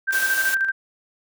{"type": "tone with tremolo", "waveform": "sine", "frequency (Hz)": 1568, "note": "G6", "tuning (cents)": 0, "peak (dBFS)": -17, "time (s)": [0.07, 0.72], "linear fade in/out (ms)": 20, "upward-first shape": "square", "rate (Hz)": 13, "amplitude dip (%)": 45}
{"type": "high-pass noise", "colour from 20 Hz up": "white", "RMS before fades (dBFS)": -28, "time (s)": [0.12, 0.55], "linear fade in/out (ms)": 10, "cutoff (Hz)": 320, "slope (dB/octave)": 12}
{"effects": []}